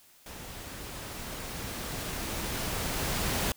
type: noise with level ramp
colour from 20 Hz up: pink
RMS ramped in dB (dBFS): -44 to -29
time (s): 0.26-3.52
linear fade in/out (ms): 2
effects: white hiss -59 dBFS RMS until 3.56 s